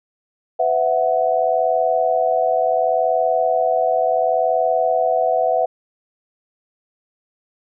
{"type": "chord", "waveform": "sine", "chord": "B suspended fourth", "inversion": "none", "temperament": "equal with one note detuned", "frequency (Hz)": [504.8, 659.3, 740], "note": ["B4", "E5", "F#5"], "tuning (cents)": [38, 0, 0], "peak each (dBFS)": [-21, -18, -19], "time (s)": [0.59, 5.66], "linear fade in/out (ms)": 10, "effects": []}